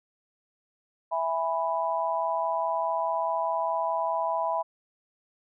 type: chord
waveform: sine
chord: E major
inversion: none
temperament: just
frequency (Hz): 659.3 / 824.1 / 988.9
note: E5 / G#5 / B5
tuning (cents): 0 / -14 / +2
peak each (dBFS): -29 / -32 / -28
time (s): 1.11-4.63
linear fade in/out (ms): 20
effects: none